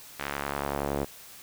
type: tone with band-pass filter sweep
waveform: sawtooth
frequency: 70.8 Hz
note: C#2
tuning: 37 cents sharp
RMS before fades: -32 dBFS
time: 0.19-1.05 s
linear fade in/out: 10 ms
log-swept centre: 2000 to 470 Hz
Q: 1
effects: white hiss -48 dBFS RMS until 1.42 s